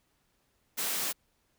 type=high-pass noise; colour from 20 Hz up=white; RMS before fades=-32 dBFS; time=0.77-1.13 s; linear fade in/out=20 ms; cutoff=140 Hz; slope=96 dB/octave; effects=pink hiss -73 dBFS RMS until 1.58 s